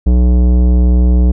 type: tone with tanh clipping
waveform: sine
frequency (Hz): 61.1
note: B1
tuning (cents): -18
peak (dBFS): -8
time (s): 0.06-1.32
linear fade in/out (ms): 10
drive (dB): 15
effects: none